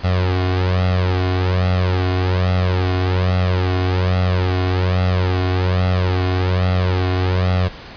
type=tone with flanger; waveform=sawtooth; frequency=91.7 Hz; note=F#2; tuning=15 cents flat; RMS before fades=-17 dBFS; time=0.03-7.69 s; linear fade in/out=20 ms; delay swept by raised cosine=1.5 to 2.8 ms; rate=1.2 Hz; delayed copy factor=+0.8; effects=pink hiss -36 dBFS RMS until 7.96 s + resampled to 11025 Hz